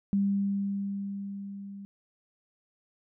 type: tone with level ramp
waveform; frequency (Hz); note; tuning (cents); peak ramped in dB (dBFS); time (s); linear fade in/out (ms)
sine; 198.8; G3; +25; -22 to -40; 0.13-1.85; 0
effects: none